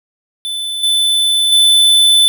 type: tone with level steps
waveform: square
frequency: 3512 Hz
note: A7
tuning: 4 cents flat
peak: -19 / -11 / -7 dBFS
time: 0.45-2.28 s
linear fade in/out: 0 ms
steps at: 0.83 / 1.52 s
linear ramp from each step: 5 ms
effects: none